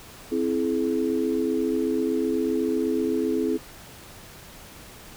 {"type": "chord", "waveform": "sine", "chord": "C augmented", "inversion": "none", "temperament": "equal with one note detuned", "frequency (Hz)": [261.6, 329.6, 424.5], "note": ["C4", "E4", "G#4"], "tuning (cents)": [0, 0, 38], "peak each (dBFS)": -26, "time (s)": [0.31, 3.58], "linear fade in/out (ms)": 20, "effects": ["pink hiss -45 dBFS RMS until 5.16 s"]}